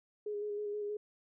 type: tone with vibrato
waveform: sine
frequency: 415.3 Hz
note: G#4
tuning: in tune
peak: -35 dBFS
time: 0.26-0.97 s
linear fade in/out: 5 ms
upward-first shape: square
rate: 6.3 Hz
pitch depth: 18 cents each way
effects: none